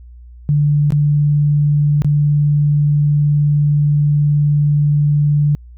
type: tone with dropouts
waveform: sine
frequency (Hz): 146.83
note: D3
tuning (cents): 0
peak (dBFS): -10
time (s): 0.49-5.55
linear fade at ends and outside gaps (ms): 0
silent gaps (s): 0.905-0.922 / 2.02-2.046
effects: added 60 Hz sine -35 dBFS peak until 5.77 s